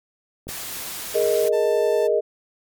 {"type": "clicks", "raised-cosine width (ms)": 2, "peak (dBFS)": -22, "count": 2, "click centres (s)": [0.47, 0.49]}
{"type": "noise", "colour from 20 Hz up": "white", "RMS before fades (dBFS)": -32, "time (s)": [0.48, 1.49], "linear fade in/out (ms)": 10}
{"type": "chord", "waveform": "sine", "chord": "Ab suspended second", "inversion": "none", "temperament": "equal", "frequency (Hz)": [415.3, 466.2, 622.3], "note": ["Ab4", "Bb4", "Eb5"], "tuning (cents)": [0, 0, 0], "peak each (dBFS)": -21, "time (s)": [1.14, 2.21], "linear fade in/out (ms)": 20}
{"type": "tone", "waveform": "sawtooth", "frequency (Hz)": 887, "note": "A5", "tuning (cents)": 14, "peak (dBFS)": -29, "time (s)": [1.52, 2.08], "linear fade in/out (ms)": 20}
{"effects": ["MP3 96 kbps"]}